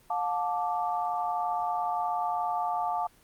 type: tone cluster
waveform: sine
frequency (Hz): 714 / 877 / 1172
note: F5 / A5 / D6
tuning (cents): +38 / -6 / -4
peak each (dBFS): -30 / -30 / -34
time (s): 0.1-3.07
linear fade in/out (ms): 5
effects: pink hiss -60 dBFS RMS until 3.23 s + Opus 24 kbps